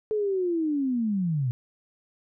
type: linear sweep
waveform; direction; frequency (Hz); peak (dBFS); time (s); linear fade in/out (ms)
sine; down; 435.8 to 117.3; -23; 0.11-1.51; 0
effects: none